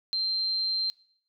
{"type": "tone", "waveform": "sine", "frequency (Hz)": 4145, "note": "C8", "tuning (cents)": -17, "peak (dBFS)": -25, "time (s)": [0.13, 0.9], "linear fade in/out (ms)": 0, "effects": ["noise-tail reverb RT60 0.6 s tail -21 dB re dry"]}